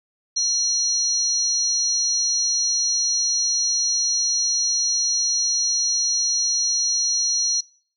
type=tone cluster; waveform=sine; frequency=4224 / 5700 / 5920 Hz; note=C8 / F8 / F#8; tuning=+16 / +34 / 0 cents; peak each=-23 dBFS; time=0.36-7.61 s; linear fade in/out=10 ms; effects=noise-tail reverb RT60 0.5 s tail -23 dB re dry